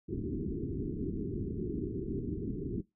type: low-pass noise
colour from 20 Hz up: white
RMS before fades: -36 dBFS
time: 0.08-2.82 s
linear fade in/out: 20 ms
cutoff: 410 Hz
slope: 96 dB/octave
effects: noise-tail reverb RT60 0.2 s tail -22 dB re dry